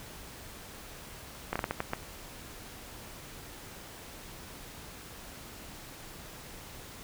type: slowing click train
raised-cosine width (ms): 0.5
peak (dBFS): -15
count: 7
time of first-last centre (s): 1.53-1.934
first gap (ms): 26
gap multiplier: 1.38
effects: pink hiss -47 dBFS RMS until 7.03 s